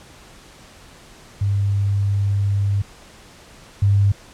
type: tone pair in turn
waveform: sine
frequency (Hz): 100 / 100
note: G2 / G2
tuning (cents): +35 / +35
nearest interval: unison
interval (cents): 0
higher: neither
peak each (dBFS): -16 / -12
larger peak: second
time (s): 1.41-2.82 / 3.82-4.12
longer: first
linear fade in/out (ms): 5
effects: pink hiss -45 dBFS RMS until 4.33 s + low-pass 9000 Hz 12 dB/octave